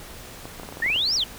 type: clicks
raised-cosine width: 1 ms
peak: -23 dBFS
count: 10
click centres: 0.455 / 0.598 / 0.633 / 0.689 / 0.725 / 0.771 / 0.802 / 0.862 / 0.901 / 0.961 s
type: exponential two-way sweep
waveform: sine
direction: up then down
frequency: 1760 to 5780 to 2922 Hz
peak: -20 dBFS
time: 0.82-1.24 s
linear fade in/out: 5 ms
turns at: 1.15 s
effects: pink hiss -41 dBFS RMS until 1.38 s